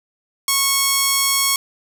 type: tone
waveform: 5% pulse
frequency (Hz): 1100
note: C#6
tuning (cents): -14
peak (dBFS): -3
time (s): 0.48-1.56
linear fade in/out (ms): 2
effects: none